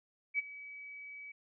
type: tone with ADSR envelope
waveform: sine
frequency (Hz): 2281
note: C#7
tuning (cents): +49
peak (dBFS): -27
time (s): 0.34-1.32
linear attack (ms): 47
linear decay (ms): 21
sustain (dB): -18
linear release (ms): 7
effects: none